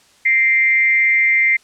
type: tone with frequency modulation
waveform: sine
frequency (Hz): 2093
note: C7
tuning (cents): 0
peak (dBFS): -11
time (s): 0.25-1.57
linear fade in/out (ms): 10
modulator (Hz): 237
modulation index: 0.41
effects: white hiss -52 dBFS RMS until 1.63 s + low-pass 8000 Hz 12 dB/octave